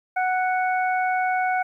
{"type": "harmonic tone", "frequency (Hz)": 740, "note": "F#5", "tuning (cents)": 0, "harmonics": [1, 2, 3], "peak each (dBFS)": [-21, -27, -31], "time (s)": [0.16, 1.63], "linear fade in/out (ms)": 10, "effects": ["10-bit"]}